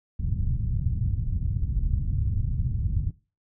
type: low-pass noise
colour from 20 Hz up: white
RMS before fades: -26 dBFS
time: 0.19-3.11 s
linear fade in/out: 5 ms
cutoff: 120 Hz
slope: 24 dB/octave
effects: noise-tail reverb RT60 0.3 s tail -18 dB re dry